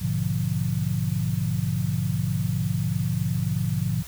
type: chord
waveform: sine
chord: G# diminished seventh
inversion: none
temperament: equal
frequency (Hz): 103.83 / 123.47 / 146.83 / 174.61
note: G#2 / B2 / D3 / F3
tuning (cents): 0 / 0 / 0 / 0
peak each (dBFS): -28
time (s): 0.01-4.03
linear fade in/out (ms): 10
effects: added 60 Hz sine -43 dBFS peak until 4.07 s + white hiss -43 dBFS RMS until 4.07 s